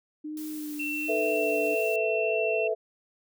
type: tone with vibrato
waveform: sine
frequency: 302.3 Hz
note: D#4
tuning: 50 cents flat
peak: -33 dBFS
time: 0.24-1.75 s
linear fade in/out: 10 ms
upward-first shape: sine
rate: 1.3 Hz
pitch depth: 33 cents each way
type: noise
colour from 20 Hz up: blue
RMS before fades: -44 dBFS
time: 0.37-1.96 s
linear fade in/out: 2 ms
type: tone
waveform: sine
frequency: 2701 Hz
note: E7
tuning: 42 cents sharp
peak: -30 dBFS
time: 0.79-2.68 s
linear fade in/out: 10 ms
type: chord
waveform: sine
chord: A suspended second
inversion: none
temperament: equal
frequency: 440 / 493.9 / 659.3 Hz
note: A4 / B4 / E5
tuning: 0 / 0 / 0 cents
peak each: -28 / -32 / -28 dBFS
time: 1.08-2.75 s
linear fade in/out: 20 ms
effects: none